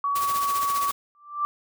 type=tone; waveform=sine; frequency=1131 Hz; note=C#6; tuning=34 cents sharp; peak=-22 dBFS; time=0.04-0.91 s; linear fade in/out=2 ms
type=noise with tremolo; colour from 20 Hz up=white; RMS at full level=-30 dBFS; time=0.15-0.92 s; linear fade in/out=10 ms; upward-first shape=triangle; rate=15 Hz; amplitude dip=70%
type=tone with exponential growth; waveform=sine; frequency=1174.7 Hz; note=D6; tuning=in tune; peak=-19 dBFS; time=1.15-1.45 s; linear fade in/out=0 ms; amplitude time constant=64 ms
effects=none